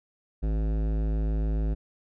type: tone with hard clipping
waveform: sine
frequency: 53.5 Hz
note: A1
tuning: 48 cents flat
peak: -26 dBFS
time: 0.42-1.75 s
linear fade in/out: 20 ms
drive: 16 dB
effects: none